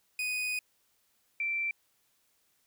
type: tone pair in turn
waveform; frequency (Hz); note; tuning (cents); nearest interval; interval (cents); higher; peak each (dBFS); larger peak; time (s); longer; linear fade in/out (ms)
40% pulse / sine; 2489 / 2344; D#7 / D7; 0 / -4; minor second; 104; first; -30 / -29; second; 0.19-0.59 / 1.4-1.71; first; 2
effects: white hiss -72 dBFS RMS until 2.66 s